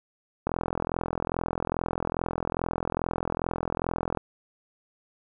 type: click train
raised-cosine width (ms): 1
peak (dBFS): -13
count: 158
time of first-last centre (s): 0.47-4.173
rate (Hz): 42.4
effects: none